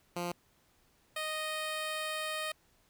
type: tone pair in turn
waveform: 10% pulse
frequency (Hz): 174.61 / 621.2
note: F3 / D#5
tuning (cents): 0 / -3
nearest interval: octave + minor seventh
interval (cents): 2197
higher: second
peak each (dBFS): -26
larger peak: neither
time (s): 0.16-0.32 / 1.16-2.52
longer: second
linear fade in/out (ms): 5
effects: pink hiss -69 dBFS RMS until 2.89 s